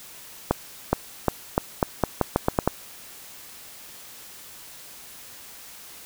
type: accelerating click train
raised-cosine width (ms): 1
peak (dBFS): -4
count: 11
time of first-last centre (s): 0.51-2.676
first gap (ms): 420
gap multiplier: 0.84
effects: white hiss -44 dBFS RMS until 6.05 s